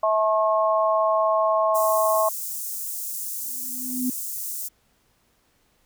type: harmonic tone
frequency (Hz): 216.2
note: A3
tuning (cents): -30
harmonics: 3 / 4 / 5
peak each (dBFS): -20 / -28 / -22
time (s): 0.03-2.29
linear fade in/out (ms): 5
type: high-pass noise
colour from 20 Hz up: white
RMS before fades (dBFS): -31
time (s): 1.74-4.69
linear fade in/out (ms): 20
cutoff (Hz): 6700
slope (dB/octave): 24
type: tone with exponential growth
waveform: sine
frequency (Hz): 252.4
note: B3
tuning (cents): +38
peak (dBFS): -20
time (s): 3.41-4.1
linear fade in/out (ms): 5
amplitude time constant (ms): 150
effects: pink hiss -65 dBFS RMS until 5.85 s